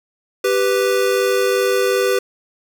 square tone pair together, 391.9 / 494.5 Hz, G4 / B4, 0 / +2 cents, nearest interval major third, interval 402 cents, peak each -18 dBFS, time 0.44-2.19 s, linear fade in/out 5 ms, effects none

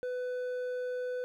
sine tone with hard clipping, 499.3 Hz, B4, 19 cents sharp, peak -34 dBFS, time 0.03-1.24 s, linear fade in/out 0 ms, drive 5 dB, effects none

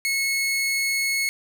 sawtooth tone, 2187 Hz, C#7, 24 cents flat, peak -18 dBFS, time 0.05-1.29 s, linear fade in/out 0 ms, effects none

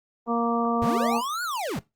harmonic tone, 233.8 Hz, A#3, 5 cents sharp, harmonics 1 / 2 / 3 / 4 / 5, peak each -25 / -28 / -29 / -32 / -28 dBFS, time 0.26-1.22 s, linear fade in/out 50 ms
square linear two-way sweep, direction up then down, 80.4 to 1480 to 105.7 Hz, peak -28 dBFS, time 0.82-1.79 s, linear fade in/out 0 ms, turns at 1.43 s
effects noise-tail reverb RT60 0.2 s tail -19 dB re dry + Opus 24 kbps

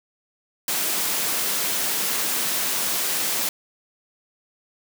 white high-pass noise, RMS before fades -24 dBFS, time 0.68-3.49 s, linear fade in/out 2 ms, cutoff 150 Hz, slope 24 dB/octave, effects none

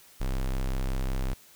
square tone, 32.7 Hz, C1, in tune, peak -27 dBFS, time 0.2-1.34 s, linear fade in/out 10 ms, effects white hiss -55 dBFS RMS until 1.55 s

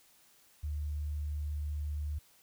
sine tone, 74.3 Hz, D2, 21 cents sharp, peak -33 dBFS, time 0.63-2.19 s, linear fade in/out 10 ms, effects white hiss -64 dBFS RMS until 2.42 s

